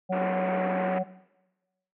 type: harmonic tone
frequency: 185.6 Hz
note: F#3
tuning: 6 cents sharp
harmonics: 1 / 3 / 4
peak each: -29 / -28 / -31 dBFS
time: 0.09-1.04 s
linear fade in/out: 20 ms
type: band-pass noise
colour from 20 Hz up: pink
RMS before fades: -34 dBFS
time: 0.12-0.99 s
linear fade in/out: 10 ms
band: 240 to 2400 Hz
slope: 48 dB/octave
effects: noise-tail reverb RT60 1.0 s tail -18 dB re dry